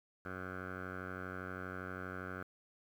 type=tone with low-pass filter; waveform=10% pulse; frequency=92.5 Hz; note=F#2; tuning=in tune; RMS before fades=-44 dBFS; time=0.25-2.43 s; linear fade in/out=5 ms; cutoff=1500 Hz; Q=5.2; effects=11-bit